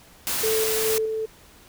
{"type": "noise", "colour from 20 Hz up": "white", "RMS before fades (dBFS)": -26, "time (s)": [0.27, 0.98], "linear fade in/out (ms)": 0}
{"type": "tone with tremolo", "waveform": "sine", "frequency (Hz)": 440, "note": "A4", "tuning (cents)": 0, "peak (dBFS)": -21, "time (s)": [0.43, 1.26], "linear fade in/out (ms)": 10, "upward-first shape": "square", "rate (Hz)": 2.4, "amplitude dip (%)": 30}
{"effects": ["pink hiss -51 dBFS RMS until 1.68 s"]}